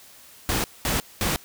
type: noise bursts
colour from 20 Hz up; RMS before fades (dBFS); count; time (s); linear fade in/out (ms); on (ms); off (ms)
pink; -24; 3; 0.49-1.36; 0; 150; 210
effects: white hiss -49 dBFS RMS until 1.44 s